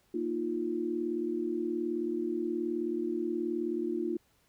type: chord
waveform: sine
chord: Bb suspended fourth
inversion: none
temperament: just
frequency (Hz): 233.1 / 310.8 / 349.6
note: Bb3 / Eb4 / F4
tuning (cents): 0 / -2 / +2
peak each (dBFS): -37 / -35 / -32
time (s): 0.14-4.17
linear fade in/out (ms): 5
effects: pink hiss -69 dBFS RMS until 4.48 s